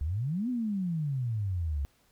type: exponential two-way sweep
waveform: sine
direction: up then down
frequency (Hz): 67.5 to 257.1 to 67.5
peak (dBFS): -28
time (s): 0.01-1.85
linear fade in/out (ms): 0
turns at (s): 0.49
effects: pink hiss -67 dBFS RMS until 2.11 s